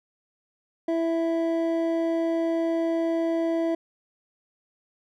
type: tone pair together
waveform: triangle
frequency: 331.2 / 659.5 Hz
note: E4 / E5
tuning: +8 / +1 cents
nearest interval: octave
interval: 1193 cents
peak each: -22 / -25 dBFS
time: 0.88-3.75 s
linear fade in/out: 5 ms
effects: none